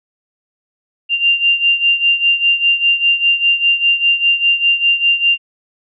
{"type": "beating tone pair", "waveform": "sine", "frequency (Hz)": [2784, 2789], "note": ["F7", "F7"], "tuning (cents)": [-6, -3], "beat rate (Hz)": 5, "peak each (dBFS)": [-12, -16], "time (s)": [1.09, 5.38], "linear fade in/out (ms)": 50, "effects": []}